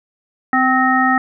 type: harmonic tone with a mistuned harmonic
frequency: 258.2 Hz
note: C4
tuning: 23 cents flat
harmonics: 1 / 3 / 5 / 7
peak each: -17 / -17 / -17 / -17 dBFS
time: 0.53-1.18 s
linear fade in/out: 2 ms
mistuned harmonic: 7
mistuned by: +46 cents
effects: none